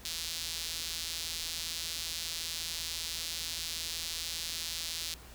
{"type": "tone with high-pass filter", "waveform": "sawtooth", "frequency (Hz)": 165.2, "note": "E3", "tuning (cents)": 4, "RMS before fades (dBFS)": -38, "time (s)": [0.05, 5.14], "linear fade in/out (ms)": 2, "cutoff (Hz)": 4100, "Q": 1.7, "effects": ["added 60 Hz sine -53 dBFS peak until 5.34 s", "pink hiss -53 dBFS RMS until 5.34 s"]}